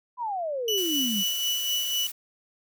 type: exponential sweep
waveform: sine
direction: down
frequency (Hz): 1020 to 185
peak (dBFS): -27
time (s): 0.17-1.24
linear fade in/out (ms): 50
type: tone with tremolo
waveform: 35% pulse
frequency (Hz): 2960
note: F#7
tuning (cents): 0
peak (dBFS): -22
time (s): 0.68-2.07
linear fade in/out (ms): 2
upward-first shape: sine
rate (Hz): 4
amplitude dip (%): 40
type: noise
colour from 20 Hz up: blue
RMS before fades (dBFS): -36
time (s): 0.77-2.12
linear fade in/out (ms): 10
effects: none